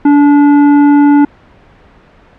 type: tone with tanh clipping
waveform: triangle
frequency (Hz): 288.8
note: D4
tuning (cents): -29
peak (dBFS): -5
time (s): 0.05-1.25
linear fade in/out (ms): 5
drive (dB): 16
effects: pink hiss -42 dBFS RMS until 2.38 s + low-pass 2000 Hz 12 dB/octave